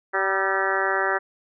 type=harmonic tone with a mistuned harmonic; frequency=192.5 Hz; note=G3; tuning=31 cents flat; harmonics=2 / 3 / 4 / 5 / 6 / 7 / 8 / 9 / 10; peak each=-28 / -30 / -29 / -31 / -31 / -29 / -28 / -28 / -30 dBFS; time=0.13-1.19 s; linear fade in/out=20 ms; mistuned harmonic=6; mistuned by=+54 cents; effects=none